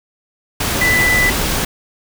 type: tone in noise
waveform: sine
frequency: 1991 Hz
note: B6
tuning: 14 cents sharp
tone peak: -12 dBFS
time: 0.81-1.3 s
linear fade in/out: 5 ms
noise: pink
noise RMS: -18 dBFS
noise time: 0.6-1.65 s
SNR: +3 dB
effects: none